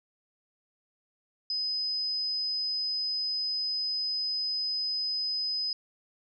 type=tone; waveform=sine; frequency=5030 Hz; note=D#8; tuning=18 cents sharp; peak=-28 dBFS; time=1.5-5.73 s; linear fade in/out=2 ms; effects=none